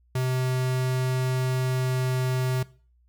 square tone, 128.6 Hz, C3, 30 cents flat, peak -24 dBFS, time 0.15-2.63 s, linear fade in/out 5 ms, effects noise-tail reverb RT60 0.4 s tail -19 dB re dry + added 60 Hz sine -59 dBFS peak until 3.08 s

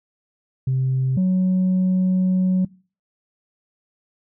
sine tone pair in turn, 131 / 185.26 Hz, C3 / F#3, +2 / +2 cents, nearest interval tritone, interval 600 cents, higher second, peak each -16 / -13 dBFS, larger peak second, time 0.67-1.17 / 1.17-2.65 s, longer second, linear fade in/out 5 ms, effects noise-tail reverb RT60 0.4 s tail -25 dB re dry + tanh soft clip ceiling -14 dBFS

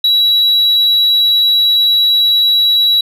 sine tone, 3903 Hz, B7, 21 cents flat, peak -5 dBFS, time 0.04-3.01 s, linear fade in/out 5 ms, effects tanh soft clip ceiling -7 dBFS

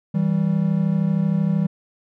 triangle tone pair together, 161.4 / 194.38 Hz, E3 / G3, -36 / -14 cents, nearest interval minor third, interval 322 cents, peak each -18 dBFS, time 0.14-1.67 s, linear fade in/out 10 ms, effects none

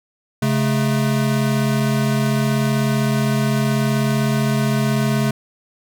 square tone pair together, 136.7 / 215.9 Hz, C#3 / A3, -24 / -33 cents, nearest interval minor sixth, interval 791 cents, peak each -19 / -20 dBFS, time 0.42-5.31 s, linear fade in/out 5 ms, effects none

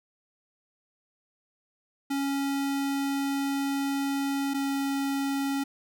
square tone pair in turn, 277.2 / 276.1 Hz, C#4 / C#4, 0 / -7 cents, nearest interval unison, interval 7 cents, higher first, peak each -27 dBFS, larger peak neither, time 2.1-4.54 / 4.54-5.64 s, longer first, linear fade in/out 10 ms, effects none

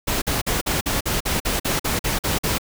pink noise bursts, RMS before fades -22 dBFS, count 13, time 0.07-2.584 s, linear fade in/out 10 ms, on 150 ms, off 47 ms, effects none

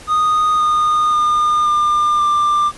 triangle tone with pitch steps, 1238 / 1225.2 / 1212.5 / 1200 / 1187.6 Hz, D#6 / D#6 / D#6 / D6 / D6, -9 / -27 / -45 / +37 / +19 cents, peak -10 dBFS, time 0.07-2.72 s, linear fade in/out 50 ms, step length 530 ms, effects pink hiss -38 dBFS RMS until 2.77 s + resampled to 24000 Hz

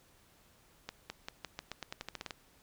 accelerating click train, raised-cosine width 0.2 ms, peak -22 dBFS, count 14, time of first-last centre 0.89-2.308 s, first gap 210 ms, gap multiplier 0.88, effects pink hiss -65 dBFS RMS until 2.62 s

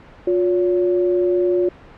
sine tone pair together, 356.6 / 566 Hz, F4 / C#5, +36 / +36 cents, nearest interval minor sixth, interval 800 cents, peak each -15 / -23 dBFS, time 0.27-1.69 s, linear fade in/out 5 ms, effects pink hiss -43 dBFS RMS until 1.97 s + low-pass 2000 Hz 12 dB/octave

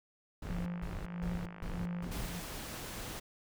brown noise bursts, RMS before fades -40 dBFS, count 5, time 0.42-2.26 s, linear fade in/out 5 ms, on 240 ms, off 160 ms
click train, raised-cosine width 0.5 ms, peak -32 dBFS, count 83, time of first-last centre 0.47-2.044 s, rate 52.1 Hz
triangle tone with tremolo, 174.61 Hz, F3, in tune, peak -33 dBFS, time 0.5-2.4 s, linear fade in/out 2 ms, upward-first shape sine, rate 1.6 Hz, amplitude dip 85%
pink noise, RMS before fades -43 dBFS, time 2.11-3.2 s, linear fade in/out 10 ms
effects none

